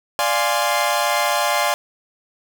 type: chord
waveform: sawtooth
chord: D half-diminished seventh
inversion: none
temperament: equal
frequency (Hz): 587.3 / 698.5 / 830.6 / 1046.5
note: D5 / F5 / Ab5 / C6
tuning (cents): 0 / 0 / 0 / 0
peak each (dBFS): -19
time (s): 0.19-1.74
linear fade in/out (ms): 0
effects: none